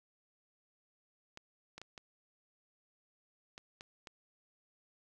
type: clicks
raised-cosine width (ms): 0.2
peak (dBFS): -30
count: 7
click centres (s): 1.374 / 1.78 / 1.816 / 1.978 / 3.579 / 3.809 / 4.072
effects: none